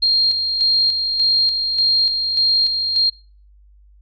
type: tone with tremolo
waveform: sine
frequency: 4216 Hz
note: C8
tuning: 12 cents sharp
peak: -12 dBFS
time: 0.02-3.1 s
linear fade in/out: 10 ms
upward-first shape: square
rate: 1.7 Hz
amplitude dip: 45%
effects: noise-tail reverb RT60 0.4 s tail -23 dB re dry + added 50 Hz sine -46 dBFS peak until 4.01 s